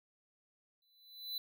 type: tone with exponential growth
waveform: square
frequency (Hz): 4000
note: B7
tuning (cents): +21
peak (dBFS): -36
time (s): 0.82-1.38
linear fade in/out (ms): 2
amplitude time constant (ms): 120
effects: none